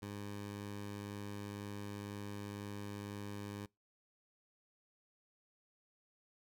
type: tone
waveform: 15% pulse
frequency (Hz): 102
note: G#2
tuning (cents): -31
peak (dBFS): -37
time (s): 0.02-3.66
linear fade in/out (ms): 5
effects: noise-tail reverb RT60 0.2 s tail -24 dB re dry